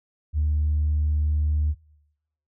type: tone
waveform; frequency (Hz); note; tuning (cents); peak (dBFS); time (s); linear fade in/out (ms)
sine; 75.4; D2; +46; -18; 0.33-1.75; 50
effects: noise-tail reverb RT60 0.9 s tail -25 dB re dry + tanh soft clip ceiling -16 dBFS